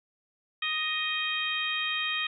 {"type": "harmonic tone with a mistuned harmonic", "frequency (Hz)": 622.3, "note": "D#5", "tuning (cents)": 0, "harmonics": [2, 3, 4, 5, 6], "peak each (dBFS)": [-37, -34, -32, -33, -36], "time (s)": [0.62, 2.27], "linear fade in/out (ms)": 5, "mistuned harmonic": 5, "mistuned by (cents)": 38, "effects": []}